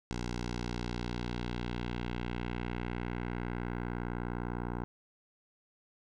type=tone with low-pass filter sweep; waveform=10% pulse; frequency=59.9 Hz; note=A#1; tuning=48 cents sharp; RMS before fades=-37 dBFS; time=0.11-4.84 s; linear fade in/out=0 ms; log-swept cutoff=6300 to 1200 Hz; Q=1.5; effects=11-bit